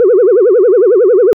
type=tone with vibrato; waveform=sine; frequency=425.7 Hz; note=G#4; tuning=43 cents sharp; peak=-3 dBFS; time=0-1.33 s; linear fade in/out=0 ms; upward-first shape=sine; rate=11 Hz; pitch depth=290 cents each way; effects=tanh soft clip ceiling -1 dBFS